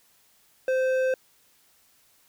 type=tone with hard clipping; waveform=triangle; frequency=519 Hz; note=C5; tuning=14 cents flat; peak=-23 dBFS; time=0.68-1.14 s; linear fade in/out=2 ms; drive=12 dB; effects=white hiss -62 dBFS RMS until 2.28 s